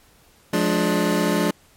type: chord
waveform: 25% pulse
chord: D diminished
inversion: first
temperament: just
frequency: 176.2 / 211.4 / 293.7 Hz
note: F3 / Ab3 / D4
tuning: +16 / +31 / 0 cents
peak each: -19 dBFS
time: 0.53-1.51 s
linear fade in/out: 5 ms
effects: pink hiss -55 dBFS RMS until 1.76 s + MP3 64 kbps